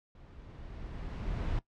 brown noise with level ramp, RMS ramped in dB -53 to -32 dBFS, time 0.15-1.59 s, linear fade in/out 2 ms, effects noise-tail reverb RT60 0.1 s tail -18 dB re dry + low-pass 4000 Hz 12 dB/octave

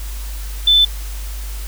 sine tone, 3520 Hz, A7, in tune, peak -8 dBFS, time 0.67-0.85 s, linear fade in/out 5 ms, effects added 50 Hz sine -24 dBFS peak until 1.67 s + white hiss -36 dBFS RMS until 1.67 s

